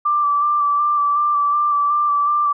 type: tone with vibrato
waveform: sine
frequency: 1172 Hz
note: D6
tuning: 4 cents flat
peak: -14 dBFS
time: 0.05-2.53 s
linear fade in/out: 10 ms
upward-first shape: square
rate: 2.7 Hz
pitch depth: 18 cents each way
effects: none